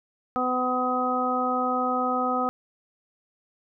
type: harmonic tone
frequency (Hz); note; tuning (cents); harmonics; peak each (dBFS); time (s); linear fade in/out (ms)
252.1; B3; +36; 1 / 2 / 3 / 4 / 5; -29 / -30 / -28 / -38 / -26; 0.36-2.49; 0
effects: none